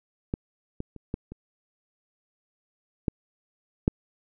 clicks, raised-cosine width 3 ms, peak -14 / -19 / -29 / -16 / -26 / -11 / -7 dBFS, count 7, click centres 0.339 / 0.804 / 0.963 / 1.141 / 1.32 / 3.082 / 3.879 s, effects none

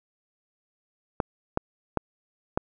clicks, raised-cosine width 1 ms, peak -9 dBFS, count 4, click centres 1.202 / 1.574 / 1.973 / 2.575 s, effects none

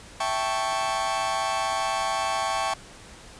40% pulse chord, A dominant seventh, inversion second, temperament equal, 659.3 / 784 / 880 / 1108.7 Hz, E5 / G5 / A5 / C#6, 0 / 0 / 0 / 0 cents, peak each -31 / -28 / -31 / -28 dBFS, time 0.2-2.74 s, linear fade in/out 5 ms, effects pink hiss -46 dBFS RMS until 3.39 s + resampled to 22050 Hz

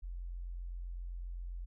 sine tone, 43.83 Hz, F1, 7 cents sharp, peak -39 dBFS, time 0.02-1.66 s, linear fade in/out 20 ms, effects none

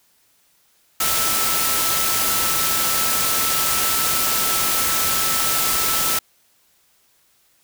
sine tone in noise, 1318.5 Hz, E6, in tune, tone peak -27 dBFS, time 1-6.19 s, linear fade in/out 5 ms, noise white, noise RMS -20 dBFS, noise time 1-6.19 s, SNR -10 dB, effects white hiss -60 dBFS RMS until 7.63 s

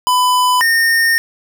square tone pair in turn, 1000 / 1831.9 Hz, B5 / A#6, +21 / -31 cents, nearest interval minor seventh, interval 1048 cents, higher second, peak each -11 dBFS, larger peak neither, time 0.07-0.61 / 0.61-1.18 s, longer second, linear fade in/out 0 ms, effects none

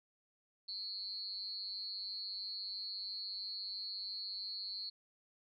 sine tone with amplitude modulation, 4300 Hz, C8, 47 cents sharp, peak -36 dBFS, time 0.68-4.9 s, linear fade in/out 10 ms, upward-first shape sine, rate 197 Hz, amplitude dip 100%, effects none

